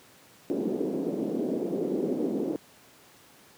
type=band-pass noise; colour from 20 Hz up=pink; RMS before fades=-29 dBFS; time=0.5-2.56 s; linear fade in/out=0 ms; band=230 to 440 Hz; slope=24 dB/octave; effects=pink hiss -55 dBFS RMS until 3.57 s + high-pass 150 Hz 12 dB/octave